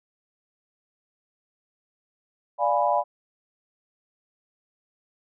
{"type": "chord", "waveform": "sine", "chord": "D diminished seventh", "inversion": "none", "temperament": "equal", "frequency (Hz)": [587.3, 698.5, 830.6, 987.8], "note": ["D5", "F5", "Ab5", "Cb6"], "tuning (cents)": [0, 0, 0, 0], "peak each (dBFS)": -25, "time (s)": [2.58, 3.04], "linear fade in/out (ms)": 50, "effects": []}